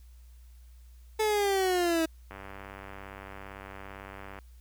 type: linear sweep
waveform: 30% pulse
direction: down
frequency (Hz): 437.6 to 318.8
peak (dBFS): -22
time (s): 1.19-2.06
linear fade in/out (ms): 10
type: click train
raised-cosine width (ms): 0.5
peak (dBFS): -28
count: 204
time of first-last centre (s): 2.31-4.388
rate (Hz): 97.7
effects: added 60 Hz sine -49 dBFS peak until 4.6 s + white hiss -67 dBFS RMS until 4.6 s